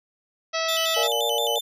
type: harmonic tone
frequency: 651 Hz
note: E5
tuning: 22 cents flat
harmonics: 1 / 2 / 3 / 4 / 5 / 6 / 7 / 8 / 9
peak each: -27 / -30 / -32 / -33 / -34 / -35 / -35 / -36 / -37 dBFS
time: 0.53-1.08 s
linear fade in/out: 20 ms
type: tone with vibrato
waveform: 40% pulse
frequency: 3275 Hz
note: G#7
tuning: 25 cents flat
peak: -24 dBFS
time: 0.68-1.61 s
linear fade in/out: 10 ms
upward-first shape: square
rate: 5.7 Hz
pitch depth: 140 cents each way
type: chord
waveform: sine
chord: Bb dominant seventh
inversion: none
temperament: just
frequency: 466.2 / 582.7 / 699.2 / 839.1 Hz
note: Bb4 / D5 / F5 / Ab5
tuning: 0 / -14 / +2 / +18 cents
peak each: -27 / -28 / -32 / -29 dBFS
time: 0.96-1.59 s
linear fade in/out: 10 ms
effects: none